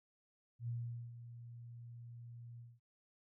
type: tone with ADSR envelope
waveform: sine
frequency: 118.4 Hz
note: A#2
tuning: 27 cents sharp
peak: -37 dBFS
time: 0.59-2.8 s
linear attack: 90 ms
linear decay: 440 ms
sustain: -12 dB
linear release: 210 ms
effects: none